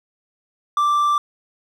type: tone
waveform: triangle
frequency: 1174.7 Hz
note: D6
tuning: in tune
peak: -13 dBFS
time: 0.77-1.18 s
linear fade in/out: 2 ms
effects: none